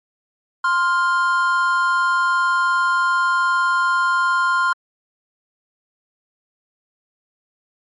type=tone pair together; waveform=triangle; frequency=1046.5 / 1403.9 Hz; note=C6 / F6; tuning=0 / +9 cents; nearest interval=perfect fourth; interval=509 cents; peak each=-16 dBFS; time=0.64-4.73 s; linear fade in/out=5 ms; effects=MP3 48 kbps